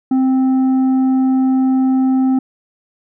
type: tone with tanh clipping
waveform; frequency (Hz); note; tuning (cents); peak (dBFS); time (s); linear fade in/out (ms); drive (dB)
triangle; 261.6; C4; 0; -12; 0.11-2.39; 5; 10
effects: none